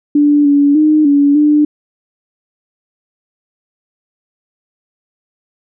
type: tone with pitch steps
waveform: sine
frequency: 292.3 / 285.6 / 306.4 / 285.1 / 298.1 Hz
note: D4 / D4 / D#4 / C#4 / D4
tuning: -8 / -48 / -27 / +49 / +26 cents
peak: -6 dBFS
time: 0.15-1.65 s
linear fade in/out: 5 ms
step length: 300 ms
effects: none